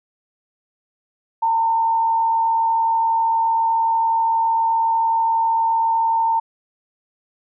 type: tone with frequency modulation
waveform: sine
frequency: 908 Hz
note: A#5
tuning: 46 cents flat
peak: -15 dBFS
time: 1.42-6.4 s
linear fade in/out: 10 ms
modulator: 72.9 Hz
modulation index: 0.26
effects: none